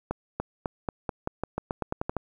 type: accelerating click train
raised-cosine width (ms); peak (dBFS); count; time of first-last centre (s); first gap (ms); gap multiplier
1; -14; 14; 0.11-2.167; 290; 0.89
effects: 9-bit